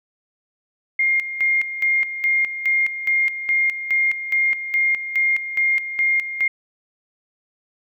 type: tone with tremolo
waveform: sine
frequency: 2123 Hz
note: C7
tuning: 25 cents sharp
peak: -15 dBFS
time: 0.99-6.48 s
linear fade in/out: 5 ms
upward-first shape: square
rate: 2.4 Hz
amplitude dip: 70%
effects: none